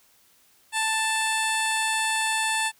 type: tone with low-pass filter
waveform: 15% pulse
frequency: 882 Hz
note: A5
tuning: 4 cents sharp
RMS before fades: -25 dBFS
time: 0.72-2.72 s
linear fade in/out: 50 ms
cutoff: 10000 Hz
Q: 2
effects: white hiss -60 dBFS RMS until 2.79 s